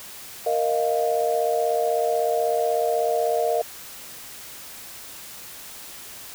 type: chord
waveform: sine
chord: Bb suspended fourth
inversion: none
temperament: equal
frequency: 466.2 / 622.3 / 698.5 Hz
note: Bb4 / Eb5 / F5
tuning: 0 / 0 / 0 cents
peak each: -24 dBFS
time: 0.46-3.62 s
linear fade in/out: 5 ms
effects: white hiss -40 dBFS RMS until 6.34 s